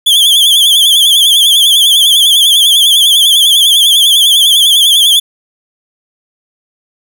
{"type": "tone with vibrato", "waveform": "45% pulse", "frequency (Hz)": 3297, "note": "G#7", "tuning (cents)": -13, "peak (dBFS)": -4, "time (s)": [0.06, 5.2], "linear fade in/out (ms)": 10, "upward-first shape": "sine", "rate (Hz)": 10, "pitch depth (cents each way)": 97, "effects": []}